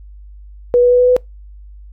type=tone with pitch steps; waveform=sine; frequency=487 / 490.1 / 493.2 / 496.4 / 499.5 Hz; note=B4 / B4 / B4 / B4 / B4; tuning=-24 / -13 / -2 / +9 / +20 cents; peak=-7 dBFS; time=0.74-1.165 s; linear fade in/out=0 ms; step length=85 ms; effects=noise-tail reverb RT60 0.2 s tail -25 dB re dry + added 50 Hz sine -34 dBFS peak until 1.92 s